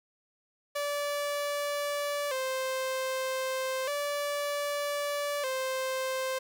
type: tone with vibrato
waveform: sawtooth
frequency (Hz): 550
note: C#5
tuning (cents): -14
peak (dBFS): -26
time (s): 0.75-6.39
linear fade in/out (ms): 10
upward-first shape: square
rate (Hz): 0.32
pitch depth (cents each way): 88
effects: none